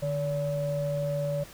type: tone pair together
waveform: sine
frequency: 149.4 / 572.1 Hz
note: D3 / D5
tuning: +30 / -45 cents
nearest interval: octave + major seventh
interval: 2325 cents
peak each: -29 / -28 dBFS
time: 0.02-1.44 s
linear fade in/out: 10 ms
effects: tanh soft clip ceiling -20 dBFS + pink hiss -48 dBFS RMS until 1.53 s